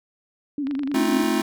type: tone with vibrato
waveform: sine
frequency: 278.2 Hz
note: C#4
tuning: 6 cents sharp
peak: -23 dBFS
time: 0.58-1.24 s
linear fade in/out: 2 ms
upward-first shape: sine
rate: 10 Hz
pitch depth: 100 cents each way
type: click train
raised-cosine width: 0.3 ms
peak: -22 dBFS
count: 14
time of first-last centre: 0.67-1.203 s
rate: 24.4 Hz
type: chord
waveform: square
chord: F dominant seventh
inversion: first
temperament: just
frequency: 218.3 / 261.9 / 314.3 / 349.2 Hz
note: A3 / C4 / Eb4 / F4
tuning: -13 / +2 / +18 / 0 cents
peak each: -26 dBFS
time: 0.94-1.42 s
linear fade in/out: 5 ms
effects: none